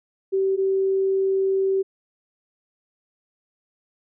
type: tone pair in turn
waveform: sine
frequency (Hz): 385.6 / 385.6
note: G4 / G4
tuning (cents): -28 / -28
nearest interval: unison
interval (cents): 0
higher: neither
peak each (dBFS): -18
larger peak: neither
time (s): 0.32-0.57 / 0.57-1.83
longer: second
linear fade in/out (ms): 20
effects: none